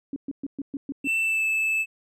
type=tone bursts; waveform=sine; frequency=277.2 Hz; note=C#4; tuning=in tune; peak=-27 dBFS; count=7; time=0.13-1.074 s; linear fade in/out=2 ms; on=32 ms; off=120 ms
type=tone with pitch glide; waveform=triangle; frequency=2668 to 2622 Hz; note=E7 to E7; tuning=+20 to -10 cents; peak=-20 dBFS; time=1.04-1.86 s; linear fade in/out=50 ms; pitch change=-30 cents; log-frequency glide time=1.19-1.45 s
effects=none